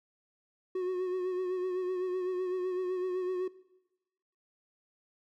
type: tone with vibrato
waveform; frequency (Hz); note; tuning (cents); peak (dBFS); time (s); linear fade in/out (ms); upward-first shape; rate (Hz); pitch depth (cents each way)
triangle; 366.7; F#4; -15; -28; 0.75-3.48; 5; sine; 7.9; 35
effects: noise-tail reverb RT60 1.0 s tail -19 dB re dry